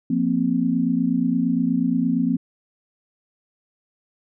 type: chord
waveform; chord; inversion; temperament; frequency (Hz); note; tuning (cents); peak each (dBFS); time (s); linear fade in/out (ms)
sine; F suspended fourth; none; equal; 174.61 / 233.1 / 261.6; F3 / Bb3 / C4; 0 / 0 / 0; -24 / -22 / -21; 0.1-2.37; 5
effects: none